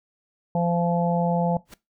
harmonic tone, 172.2 Hz, F3, 24 cents flat, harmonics 1 / 3 / 4 / 5, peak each -22 / -27 / -28 / -29 dBFS, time 0.55-1.57 s, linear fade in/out 2 ms
pink noise with exponential growth, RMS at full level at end -37 dBFS, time 1.65-1.74 s, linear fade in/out 5 ms, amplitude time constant 18 ms
effects noise-tail reverb RT60 0.2 s tail -19 dB re dry

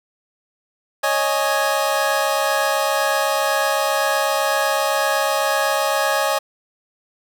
25% pulse chord, C# suspended second, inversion none, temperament equal, 554.4 / 622.3 / 830.6 Hz, C#5 / D#5 / G#5, 0 / 0 / 0 cents, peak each -18 dBFS, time 1.03-6.39 s, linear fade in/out 10 ms, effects none

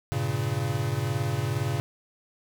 square chord, G diminished, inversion none, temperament equal with one note detuned, 99.25 / 116.54 / 138.59 Hz, G2 / Bb2 / Db3, +22 / 0 / 0 cents, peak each -33 / -30 / -30 dBFS, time 0.12-1.8 s, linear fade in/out 0 ms, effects none

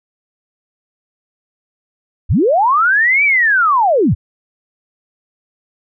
sine linear two-way sweep, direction up then down, 38.24 to 2349 to 54 Hz, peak -9 dBFS, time 2.29-4.15 s, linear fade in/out 20 ms, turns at 3.24 s, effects none

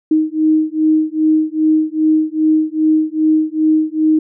sine beating tone pair, 311.1 / 313.6 Hz, D#4 / D#4, 0 / +14 cents, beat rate 2.5 Hz, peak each -14 dBFS, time 0.11-4.19 s, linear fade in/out 5 ms, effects none

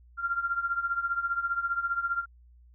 sine tone with tremolo, 1386 Hz, F6, 14 cents flat, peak -23 dBFS, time 0.17-2.26 s, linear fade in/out 50 ms, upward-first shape triangle, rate 15 Hz, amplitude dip 85%, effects added 60 Hz sine -53 dBFS peak until 2.74 s

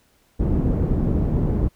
pink low-pass noise, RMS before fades -20 dBFS, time 0.39-1.69 s, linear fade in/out 20 ms, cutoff 300 Hz, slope 12 dB/octave, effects pink hiss -61 dBFS RMS until 1.75 s

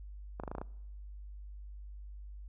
clicks, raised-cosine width 1 ms, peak -25 dBFS, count 7, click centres 0.399 / 0.436 / 0.478 / 0.515 / 0.551 / 0.583 / 0.615 s, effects noise-tail reverb RT60 1.0 s tail -25 dB re dry + added 50 Hz sine -44 dBFS peak until 2.48 s

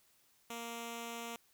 5% pulse tone with notch filter, 233.1 Hz, A#3, in tune, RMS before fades -44 dBFS, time 0.5-1.36 s, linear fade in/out 2 ms, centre 1700 Hz, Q 1.7, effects white hiss -70 dBFS RMS until 1.53 s

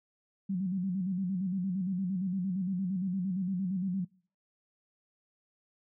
sine tone with vibrato, 186.4 Hz, F#3, 13 cents sharp, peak -29 dBFS, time 0.49-4.05 s, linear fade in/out 10 ms, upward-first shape square, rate 8.7 Hz, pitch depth 75 cents each way, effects noise-tail reverb RT60 0.5 s tail -26 dB re dry

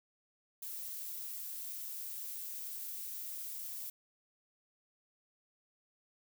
violet noise, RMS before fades -43 dBFS, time 0.62-3.9 s, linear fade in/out 5 ms, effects none

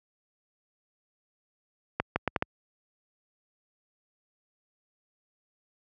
accelerating click train, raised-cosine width 0.5 ms, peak -10 dBFS, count 5, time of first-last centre 2-2.424 s, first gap 160 ms, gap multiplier 0.73, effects high-pass 60 Hz 12 dB/octave

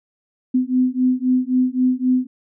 sine beating tone pair, 252.4 / 256.2 Hz, B3 / C4, +38 / -36 cents, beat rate 3.8 Hz, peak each -18 dBFS, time 0.54-2.27 s, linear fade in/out 10 ms, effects none

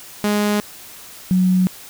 sawtooth / sine tone pair in turn, 207.7 / 184.19 Hz, G#3 / F#3, 0 / -8 cents, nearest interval major second, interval 208 cents, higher first, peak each -12 dBFS, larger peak neither, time 0.24-0.6 / 1.31-1.67 s, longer neither, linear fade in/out 0 ms, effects white hiss -39 dBFS RMS until 1.89 s

